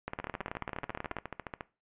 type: two click trains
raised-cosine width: 0.5 ms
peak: -20 / -22 dBFS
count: 21 / 21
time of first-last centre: 0.08-1.167 / 0.2-1.608 s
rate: 18.4 / 14.2 Hz
effects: noise-tail reverb RT60 0.3 s tail -19 dB re dry + resampled to 8000 Hz